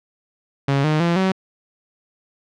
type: tone with pitch steps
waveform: sawtooth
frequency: 138.59 / 153.78 / 170.62 / 189.32 Hz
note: C#3 / D#3 / F3 / F#3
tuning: 0 / -20 / -40 / +40 cents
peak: -12 dBFS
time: 0.68-1.32 s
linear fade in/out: 5 ms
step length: 160 ms
effects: low-pass 4000 Hz 12 dB/octave